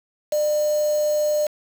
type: tone with quantisation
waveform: sine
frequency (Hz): 601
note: D5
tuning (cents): +40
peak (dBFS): -18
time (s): 0.32-1.47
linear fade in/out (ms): 5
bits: 5
effects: none